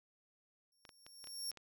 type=tone with exponential growth; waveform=25% pulse; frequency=5510 Hz; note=F8; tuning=24 cents flat; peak=-33 dBFS; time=0.72-1.51 s; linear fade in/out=2 ms; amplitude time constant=170 ms
type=clicks; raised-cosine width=0.2 ms; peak=-36 dBFS; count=7; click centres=0.852 / 0.892 / 1.065 / 1.242 / 1.272 / 1.516 / 1.573 s
effects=none